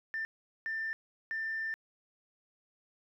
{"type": "tone bursts at uneven times", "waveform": "sine", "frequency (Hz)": 1787, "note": "A6", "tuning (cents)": 26, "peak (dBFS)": -32, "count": 3, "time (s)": [[0.14, 0.25], [0.66, 0.93], [1.31, 1.74]], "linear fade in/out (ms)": 0, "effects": ["tanh soft clip ceiling -29 dBFS", "12-bit"]}